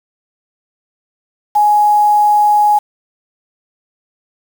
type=tone with quantisation; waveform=sine; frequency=835 Hz; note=G#5; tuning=9 cents sharp; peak=-7 dBFS; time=1.55-2.79 s; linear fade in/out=10 ms; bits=5; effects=none